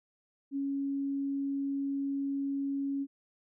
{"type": "tone", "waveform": "sine", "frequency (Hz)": 277.2, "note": "C#4", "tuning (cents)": 0, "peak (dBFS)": -30, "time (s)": [0.51, 3.07], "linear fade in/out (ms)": 50, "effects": []}